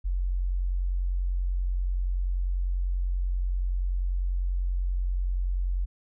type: tone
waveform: sine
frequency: 45.15 Hz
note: F#1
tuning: 42 cents flat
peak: -24 dBFS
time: 0.04-5.86 s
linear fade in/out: 20 ms
effects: none